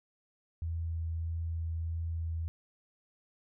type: tone with vibrato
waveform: sine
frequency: 82.41 Hz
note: E2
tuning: in tune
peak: -32 dBFS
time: 0.62-2.48 s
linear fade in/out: 0 ms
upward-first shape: triangle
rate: 1.6 Hz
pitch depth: 11 cents each way
effects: none